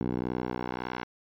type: tone with band-pass filter sweep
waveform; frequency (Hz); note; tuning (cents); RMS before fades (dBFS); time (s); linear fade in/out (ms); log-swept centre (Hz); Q
10% pulse; 61.74; B1; 0; -33; 0.01-1.04; 0; 270 to 1400; 0.75
effects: resampled to 11025 Hz